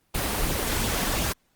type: noise with flanger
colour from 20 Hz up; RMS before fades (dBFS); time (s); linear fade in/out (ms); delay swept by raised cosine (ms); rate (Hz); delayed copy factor
pink; -26; 0.14-1.33; 10; 0.25 to 4.45; 2.8; +0.5
effects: pink hiss -68 dBFS RMS until 1.55 s + Opus 24 kbps